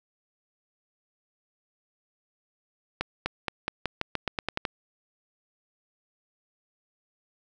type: accelerating click train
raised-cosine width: 0.3 ms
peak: -11 dBFS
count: 12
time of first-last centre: 3.01-4.652 s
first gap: 250 ms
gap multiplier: 0.89
effects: none